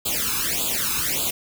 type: noise with flanger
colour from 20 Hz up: white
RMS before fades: -24 dBFS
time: 0.05-1.31 s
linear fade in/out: 10 ms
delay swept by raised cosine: 0.26 to 0.8 ms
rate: 1.7 Hz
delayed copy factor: +1
effects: none